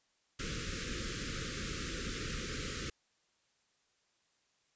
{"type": "band-stop noise", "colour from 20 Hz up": "pink", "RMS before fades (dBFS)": -39, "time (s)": [0.39, 2.9], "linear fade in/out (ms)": 5, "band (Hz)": [530, 1200], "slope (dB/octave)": 96, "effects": ["white hiss -75 dBFS RMS until 4.75 s", "resampled to 16000 Hz"]}